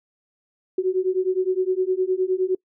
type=beating tone pair; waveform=sine; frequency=367.4 / 377.1 Hz; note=F#4 / F#4; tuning=-12 / +33 cents; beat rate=9.7 Hz; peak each=-22 dBFS; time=0.78-2.55 s; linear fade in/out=5 ms; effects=noise-tail reverb RT60 0.1 s tail -25 dB re dry